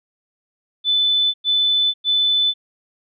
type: tone bursts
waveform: sine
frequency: 3506 Hz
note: A7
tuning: 7 cents flat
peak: -14 dBFS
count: 3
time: 0.84-2.54 s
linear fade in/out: 50 ms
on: 500 ms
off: 100 ms
effects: none